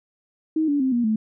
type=tone with pitch steps; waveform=sine; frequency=315.4 / 287.6 / 262.2 / 239 / 217.9 Hz; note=D#4 / D4 / C4 / A#3 / A3; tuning=+24 / -36 / +4 / +43 / -17 cents; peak=-18 dBFS; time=0.56-1.16 s; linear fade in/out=5 ms; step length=120 ms; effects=none